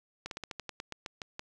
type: slowing click train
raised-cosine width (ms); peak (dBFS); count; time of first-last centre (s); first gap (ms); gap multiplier
0.2; -21; 12; 0.26-1.394; 52; 1.13
effects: none